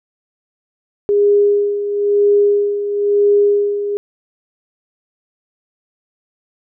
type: tone with tremolo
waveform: sine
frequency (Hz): 408.6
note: G#4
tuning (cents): -28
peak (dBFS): -8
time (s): 1.09-3.97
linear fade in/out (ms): 0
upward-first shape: sine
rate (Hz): 1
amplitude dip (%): 65
effects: none